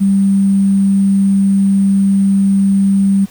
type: tone with sample-and-hold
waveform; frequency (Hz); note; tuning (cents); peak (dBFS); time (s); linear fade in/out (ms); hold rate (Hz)
sine; 196; G3; 0; -8; 0-3.26; 20; 8820
effects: pink hiss -42 dBFS RMS until 3.3 s